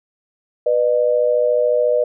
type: tone pair together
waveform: sine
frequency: 492.3 / 606.3 Hz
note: B4 / D#5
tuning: -6 / -45 cents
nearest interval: major third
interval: 361 cents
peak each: -16 dBFS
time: 0.66-2.04 s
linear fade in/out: 5 ms
effects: none